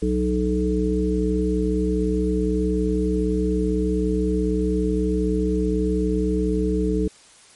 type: harmonic tone with a mistuned harmonic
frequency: 62 Hz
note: B1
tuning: 7 cents sharp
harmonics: 1 / 3 / 5 / 7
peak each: -24 / -24 / -24 / -24 dBFS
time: 0.02-7.08 s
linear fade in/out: 5 ms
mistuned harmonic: 3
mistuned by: -23 cents
effects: white hiss -50 dBFS RMS until 7.55 s + MP3 48 kbps